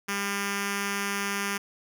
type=tone with notch filter; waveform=5% pulse; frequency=200.3 Hz; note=G3; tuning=38 cents sharp; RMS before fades=-30 dBFS; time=0.08-1.58 s; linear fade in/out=10 ms; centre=640 Hz; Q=1; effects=none